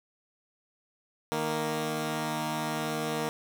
10% pulse tone pair together, 155.56 / 233.1 Hz, D#3 / A#3, 0 / 0 cents, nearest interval perfect fifth, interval 700 cents, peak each -24 dBFS, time 1.32-3.29 s, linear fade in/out 0 ms, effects none

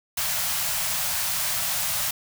white band-stop noise, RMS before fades -26 dBFS, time 0.17-2.11 s, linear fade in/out 5 ms, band 190 to 580 Hz, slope 96 dB/octave, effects none

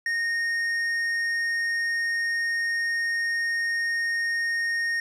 sine tone with tanh clipping, 1851 Hz, A#6, 13 cents flat, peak -25 dBFS, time 0.06-5 s, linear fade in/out 2 ms, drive 8 dB, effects none

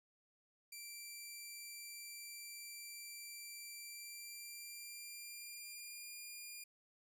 10% pulse tone with pitch glide, 2349 to 2412 Hz, D7 to D7, 0 to +46 cents, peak -40 dBFS, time 0.72-6.64 s, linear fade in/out 5 ms, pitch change +46 cents, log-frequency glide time 3.81-6.12 s, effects none

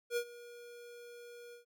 square tone with ADSR envelope, 478.2 Hz, A#4, 44 cents sharp, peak -31 dBFS, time 0.1-1.65 s, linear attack 67 ms, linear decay 73 ms, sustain -19 dB, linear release 120 ms, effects none

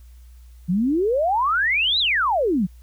sine exponential two-way sweep, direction up then down, 165.5 to 4080 to 165.5 Hz, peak -17 dBFS, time 0.68-2.67 s, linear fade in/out 20 ms, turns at 1.99 s, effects added 60 Hz sine -42 dBFS peak until 2.82 s + white hiss -61 dBFS RMS until 2.82 s

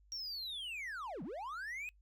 triangle linear two-way sweep, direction down then up, 5650 to 146.83 to 2558 Hz, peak -39 dBFS, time 0.12-1.89 s, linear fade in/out 0 ms, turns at 1.23 s, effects noise-tail reverb RT60 0.1 s tail -24 dB re dry + added 50 Hz sine -63 dBFS peak until 2.01 s

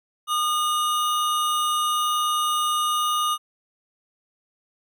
square tone pair together, 1221.5 / 2900 Hz, D#6 / F#7, -32 / -35 cents, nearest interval octave + minor third, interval 1497 cents, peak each -22 / -30 dBFS, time 0.27-3.38 s, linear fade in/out 50 ms, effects none

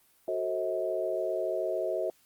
sine chord, F# diminished seventh, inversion none, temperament just, 370 / 444 / 532.8 / 639.4 Hz, F#4 / A4 / C5 / Eb5, 0 / +16 / +31 / +47 cents, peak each -34 / -37 / -35 / -31 dBFS, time 0.28-2.1 s, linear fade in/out 2 ms, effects white hiss -65 dBFS RMS until 2.25 s + Opus 32 kbps

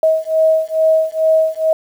sine beating tone pair, 636 / 638.3 Hz, D#5 / D#5, +38 / +44 cents, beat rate 2.3 Hz, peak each -14 dBFS, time 0.03-1.73 s, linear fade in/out 2 ms, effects 7-bit

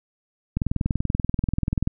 click train, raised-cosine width 5 ms, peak -10 dBFS, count 28, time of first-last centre 0.57-1.874 s, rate 20.7 Hz, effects none

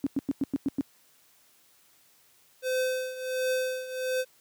sine tone bursts, 277.2 Hz, C#4, in tune, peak -23 dBFS, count 7, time 0.04-0.809 s, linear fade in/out 0 ms, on 25 ms, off 99 ms
square tone with tremolo, 513 Hz, C5, 34 cents flat, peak -25 dBFS, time 2.62-4.25 s, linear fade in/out 50 ms, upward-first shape triangle, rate 1.4 Hz, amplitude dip 80%
effects white hiss -62 dBFS RMS until 4.4 s + high-pass 80 Hz 12 dB/octave

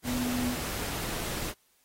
sine tone in noise, 246.9 Hz, B3, in tune, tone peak -29 dBFS, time 0.04-0.57 s, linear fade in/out 50 ms, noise pink, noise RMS -35 dBFS, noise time 0.03-1.54 s, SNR +3 dB, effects white hiss -68 dBFS RMS until 1.84 s + AAC 48 kbps

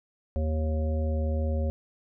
harmonic tone with a mistuned harmonic, 78.1 Hz, D#2, 7 cents sharp, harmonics 1 / 3 / 5 / 7 / 9, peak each -25 / -35 / -41 / -35 / -46 dBFS, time 0.36-1.7 s, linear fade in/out 0 ms, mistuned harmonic 1, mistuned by -17 cents, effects none

